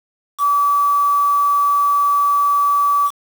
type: tone with quantisation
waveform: sine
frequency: 1149 Hz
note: D6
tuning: 38 cents flat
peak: -12 dBFS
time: 0.38-3.11 s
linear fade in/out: 50 ms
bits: 5
effects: none